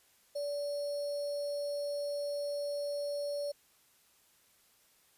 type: tone with sample-and-hold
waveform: sine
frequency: 576 Hz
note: D5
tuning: 34 cents flat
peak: -33 dBFS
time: 0.35-3.52 s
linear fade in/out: 10 ms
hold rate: 4900 Hz
effects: white hiss -67 dBFS RMS until 5.17 s + resampled to 32000 Hz